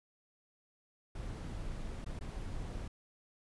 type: noise with dropouts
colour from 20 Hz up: brown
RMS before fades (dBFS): -41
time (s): 1.15-2.88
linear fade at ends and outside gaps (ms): 5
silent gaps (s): 2.046-2.061 / 2.192-2.209
effects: resampled to 24000 Hz